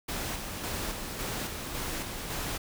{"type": "noise with tremolo", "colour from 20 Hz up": "pink", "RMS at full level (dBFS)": -34, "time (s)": [0.08, 2.58], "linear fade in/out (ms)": 10, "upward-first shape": "square", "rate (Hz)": 1.8, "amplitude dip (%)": 35, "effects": []}